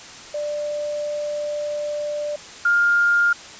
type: tone pair in turn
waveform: sine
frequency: 592 / 1408 Hz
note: D5 / F6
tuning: +14 / +14 cents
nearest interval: octave + minor third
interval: 1500 cents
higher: second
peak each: -23 / -14 dBFS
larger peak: second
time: 0.34-2.36 / 2.65-3.33 s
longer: first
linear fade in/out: 5 ms
effects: white hiss -39 dBFS RMS until 3.59 s + resampled to 16000 Hz